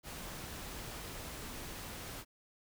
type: noise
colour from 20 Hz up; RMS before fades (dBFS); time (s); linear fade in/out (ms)
pink; -45; 0.03-2.25; 50
effects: none